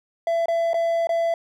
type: tone with dropouts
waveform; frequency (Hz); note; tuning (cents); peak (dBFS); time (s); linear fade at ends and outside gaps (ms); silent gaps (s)
triangle; 670; E5; +28; -17; 0.27-1.34; 2; 0.458-0.483 / 0.733-0.742 / 1.071-1.092
effects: none